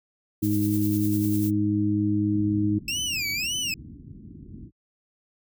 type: harmonic tone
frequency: 103.83 Hz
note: G#2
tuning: in tune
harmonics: 1 / 2 / 3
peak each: -26 / -27 / -23 dBFS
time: 0.42-2.79 s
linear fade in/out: 10 ms
type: noise with tremolo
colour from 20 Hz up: violet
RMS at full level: -34 dBFS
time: 0.42-1.51 s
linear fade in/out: 20 ms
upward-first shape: sine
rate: 10 Hz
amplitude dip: 45%
type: low-pass noise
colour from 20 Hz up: pink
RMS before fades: -40 dBFS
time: 2.29-4.71 s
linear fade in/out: 50 ms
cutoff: 320 Hz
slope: 48 dB/octave
type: tone with vibrato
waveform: 25% pulse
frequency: 2616 Hz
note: E7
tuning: 14 cents flat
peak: -22 dBFS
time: 2.88-3.74 s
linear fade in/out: 2 ms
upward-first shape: sine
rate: 1.8 Hz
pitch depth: 250 cents each way
effects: high-pass 60 Hz 12 dB/octave